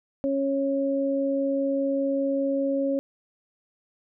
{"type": "tone pair together", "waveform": "sine", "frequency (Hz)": [275, 550], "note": ["C#4", "C#5"], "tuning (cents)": [-14, -14], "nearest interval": "octave", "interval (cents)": 1200, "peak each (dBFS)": -25, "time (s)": [0.24, 2.99], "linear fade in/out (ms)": 0, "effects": []}